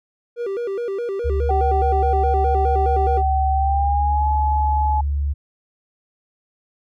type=tone with vibrato; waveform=triangle; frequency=432 Hz; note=A4; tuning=32 cents flat; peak=-20 dBFS; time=0.36-3.23 s; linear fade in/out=50 ms; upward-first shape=square; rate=4.8 Hz; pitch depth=170 cents each way
type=tone; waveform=sine; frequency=71.3 Hz; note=C#2; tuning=49 cents sharp; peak=-18 dBFS; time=1.24-5.34 s; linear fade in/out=20 ms
type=tone with pitch glide; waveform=sine; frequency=764 to 852.6 Hz; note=G5 to G#5; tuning=-45 to +45 cents; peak=-18 dBFS; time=1.49-5.01 s; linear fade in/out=5 ms; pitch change=+190 cents; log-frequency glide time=3.51-4.28 s
effects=none